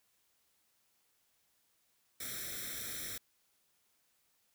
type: noise with comb filter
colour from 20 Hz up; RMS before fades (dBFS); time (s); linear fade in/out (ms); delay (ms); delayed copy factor
white; -42; 2.2-3.18; 5; 0.53; +0.95
effects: white hiss -75 dBFS RMS until 4.54 s